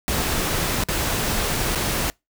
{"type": "noise with dropouts", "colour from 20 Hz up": "pink", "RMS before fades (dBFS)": -23, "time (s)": [0.08, 2.1], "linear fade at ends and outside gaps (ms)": 0, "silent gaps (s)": [[0.837, 0.886], [1.75, 1.756]], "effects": ["noise-tail reverb RT60 0.2 s tail -26 dB re dry"]}